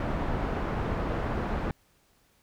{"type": "low-pass noise", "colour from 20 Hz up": "pink", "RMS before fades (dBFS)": -30, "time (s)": [0, 1.71], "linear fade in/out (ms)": 2, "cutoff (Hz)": 1300, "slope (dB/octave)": 12, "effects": ["pink hiss -66 dBFS RMS until 2.42 s"]}